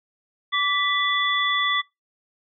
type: tone cluster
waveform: sine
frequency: 1158 / 1978 / 3446 Hz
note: D6 / B6 / A7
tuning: -25 / +2 / -37 cents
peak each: -24 dBFS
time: 0.52-1.82 s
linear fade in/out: 20 ms
effects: noise-tail reverb RT60 0.2 s tail -22 dB re dry